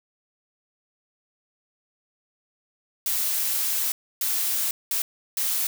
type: noise bursts at uneven times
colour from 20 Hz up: blue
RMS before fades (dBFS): -25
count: 4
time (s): 3.06-3.92 / 4.21-4.71 / 4.91-5.02 / 5.37-5.67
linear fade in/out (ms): 2
effects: none